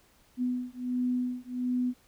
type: beating tone pair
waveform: sine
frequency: 248.4 / 249.8 Hz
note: B3 / B3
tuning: +10 / +20 cents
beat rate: 1.4 Hz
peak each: -31 dBFS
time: 0.37-1.94 s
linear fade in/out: 50 ms
effects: pink hiss -63 dBFS RMS until 2.07 s